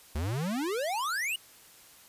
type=exponential sweep; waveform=square; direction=up; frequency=69.3 to 2974 Hz; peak=-30 dBFS; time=0.15-1.36 s; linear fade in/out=5 ms; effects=white hiss -55 dBFS RMS until 2.08 s + resampled to 32000 Hz